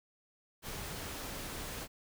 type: noise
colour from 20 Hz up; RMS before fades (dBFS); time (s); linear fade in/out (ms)
pink; -42; 0.62-1.88; 50
effects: none